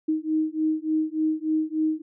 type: beating tone pair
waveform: sine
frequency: 311.4 / 314.8 Hz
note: D#4 / D#4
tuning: +2 / +20 cents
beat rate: 3.4 Hz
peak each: -25 / -25 dBFS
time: 0.08-2.02 s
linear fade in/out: 10 ms
effects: none